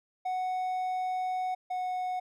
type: tone pair in turn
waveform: triangle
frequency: 740 / 734.5 Hz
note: F#5 / F#5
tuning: 0 / -13 cents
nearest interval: unison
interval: 13 cents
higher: first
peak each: -27 / -28 dBFS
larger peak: first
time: 0.25-1.55 / 1.7-2.2 s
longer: first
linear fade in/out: 10 ms
effects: none